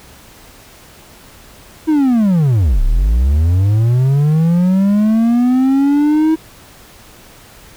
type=linear two-way sweep; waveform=triangle; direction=down then up; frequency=321.6 to 30.87 to 321.6 Hz; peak=-7 dBFS; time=1.87-6.36 s; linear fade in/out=20 ms; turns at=2.82 s; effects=pink hiss -41 dBFS RMS until 7.76 s